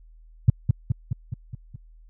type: tone with echo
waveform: sine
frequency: 116.54 Hz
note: A#2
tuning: in tune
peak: -8 dBFS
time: 0.48-0.5 s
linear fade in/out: 5 ms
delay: 210 ms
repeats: 6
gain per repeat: -4 dB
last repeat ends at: 1.76 s
effects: added 40 Hz sine -47 dBFS peak until 2.09 s